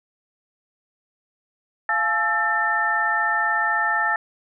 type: tone cluster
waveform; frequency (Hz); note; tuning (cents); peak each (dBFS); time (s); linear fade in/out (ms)
sine; 693 / 857 / 1327 / 1791; F5 / A5 / E6 / A6; -14 / -46 / +11 / +30; -30 / -25 / -25 / -21; 1.89-4.16; 2
effects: none